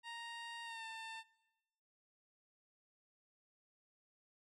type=tone with pitch glide; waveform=15% pulse; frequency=932.3 to 895.9 Hz; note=A#5 to A5; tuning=0 to +31 cents; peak=-39 dBFS; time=0.03-1.24 s; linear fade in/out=50 ms; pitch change=-69 cents; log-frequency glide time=0.64-0.84 s; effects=noise-tail reverb RT60 1.0 s tail -21 dB re dry + low-pass 7000 Hz 12 dB/octave